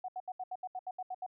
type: tone bursts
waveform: sine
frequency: 740 Hz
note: F#5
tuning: in tune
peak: -36 dBFS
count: 11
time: 0.04-1.264 s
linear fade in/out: 5 ms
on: 44 ms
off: 74 ms
effects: none